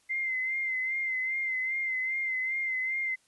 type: tone with vibrato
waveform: sine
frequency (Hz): 2076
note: C7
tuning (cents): -14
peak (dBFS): -28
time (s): 0.09-3.16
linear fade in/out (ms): 20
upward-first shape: sine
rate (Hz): 2.5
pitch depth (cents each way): 39
effects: white hiss -67 dBFS RMS until 3.27 s + resampled to 24000 Hz